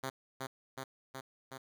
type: tone with echo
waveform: 5% pulse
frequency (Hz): 132.9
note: C3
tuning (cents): +27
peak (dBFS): -25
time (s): 0.03-0.1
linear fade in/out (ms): 10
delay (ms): 370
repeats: 4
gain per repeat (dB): -2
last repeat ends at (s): 1.58
effects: none